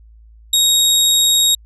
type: tone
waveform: 25% pulse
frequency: 3769 Hz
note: A#7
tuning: 18 cents sharp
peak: -7 dBFS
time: 0.53-1.55 s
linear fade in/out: 5 ms
effects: added 55 Hz sine -41 dBFS peak until 1.65 s + resampled to 32000 Hz